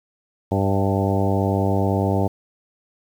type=harmonic tone with a mistuned harmonic; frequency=98 Hz; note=G2; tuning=in tune; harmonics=1 / 2 / 3 / 4 / 5 / 6 / 7 / 8 / 9; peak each=-21 / -24 / -26 / -27 / -28 / -29 / -29 / -30 / -31 dBFS; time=0.51-2.28 s; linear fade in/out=10 ms; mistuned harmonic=7; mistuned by=-22 cents; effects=8-bit